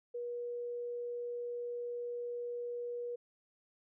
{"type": "tone", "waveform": "sine", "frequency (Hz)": 481.2, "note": "B4", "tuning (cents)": -45, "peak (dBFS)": -37, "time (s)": [0.14, 3.16], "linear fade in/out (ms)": 10, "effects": []}